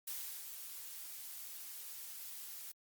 blue noise with ADSR envelope, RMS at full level -42 dBFS, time 0.07-2.72 s, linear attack 8 ms, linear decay 360 ms, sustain -6 dB, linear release 8 ms, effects Opus 48 kbps

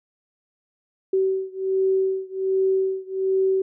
sine beating tone pair, 381.2 / 382.5 Hz, G4 / G4, -48 / -42 cents, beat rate 1.3 Hz, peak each -22 / -23 dBFS, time 1.13-3.62 s, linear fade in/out 5 ms, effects none

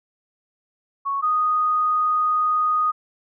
sine tone pair in turn, 1108.7 / 1241 Hz, C#6 / D#6, 0 / -5 cents, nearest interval major second, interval 195 cents, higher second, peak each -21 / -17 dBFS, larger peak second, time 1.05-1.22 / 1.22-2.92 s, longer second, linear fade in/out 20 ms, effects none

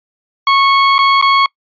sawtooth tone with dropouts, 1100 Hz, C#6, 14 cents flat, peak -4 dBFS, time 0.47-1.46 s, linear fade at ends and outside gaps 2 ms, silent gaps 0.982-0.989 / 1.214-1.224 s, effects noise-tail reverb RT60 0.1 s tail -25 dB re dry + resampled to 11025 Hz

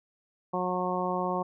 harmonic tone, 181.6 Hz, F#3, 32 cents flat, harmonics 1 / 2 / 3 / 4 / 5 / 6, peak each -34 / -34 / -34 / -34 / -34 / -34 dBFS, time 0.53-1.43 s, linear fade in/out 10 ms, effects none

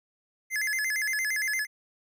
square tone with vibrato, 1884 Hz, A#6, 18 cents sharp, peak -27 dBFS, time 0.5-1.67 s, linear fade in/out 50 ms, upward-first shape square, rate 8.7 Hz, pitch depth 170 cents each way, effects none

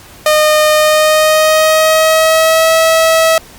sawtooth tone with pitch glide, 612 to 647.6 Hz, D#5 to E5, -29 to -31 cents, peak -3 dBFS, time 0.26-3.38 s, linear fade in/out 2 ms, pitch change +98 cents, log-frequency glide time 0.74-2.72 s, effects pink hiss -37 dBFS RMS until 3.58 s + Opus 48 kbps

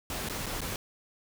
pink noise with dropouts, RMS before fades -35 dBFS, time 0.1-0.76 s, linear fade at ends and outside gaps 1 ms, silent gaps 0.288-0.297 / 0.46-0.465 / 0.607-0.616 s, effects none

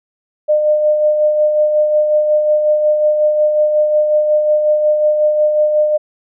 sine tone with tremolo, 605 Hz, D#5, 49 cents flat, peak -8 dBFS, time 0.48-5.98 s, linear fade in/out 20 ms, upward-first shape sine, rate 5.5 Hz, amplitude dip 40%, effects none

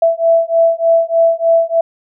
sine beating tone pair, 662 / 665.3 Hz, E5 / E5, +7 / +16 cents, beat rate 3.3 Hz, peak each -12 dBFS, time 0.02-1.81 s, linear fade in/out 5 ms, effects none

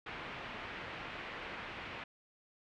white low-pass noise, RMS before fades -45 dBFS, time 0.06-2.04 s, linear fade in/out 5 ms, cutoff 2700 Hz, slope 24 dB/octave, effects none

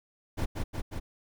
brown noise with echo, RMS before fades -27 dBFS, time 0.37-0.46 s, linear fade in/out 20 ms, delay 180 ms, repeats 3, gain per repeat -2 dB, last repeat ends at 1 s, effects none

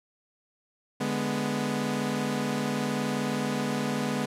sawtooth chord, G# diminished, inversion second, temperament equal, 146.83 / 207.7 / 246.9 Hz, D3 / G#3 / B3, 0 / 0 / 0 cents, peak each -30 / -27 / -26 dBFS, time 1-4.26 s, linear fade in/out 10 ms, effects low-pass 11000 Hz 12 dB/octave

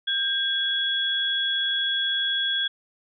sine tone pair together, 1595 / 3356 Hz, G6 / G#7, +30 / +17 cents, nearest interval octave + minor second, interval 1287 cents, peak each -28 / -23 dBFS, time 0.07-2.68 s, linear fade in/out 10 ms, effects none

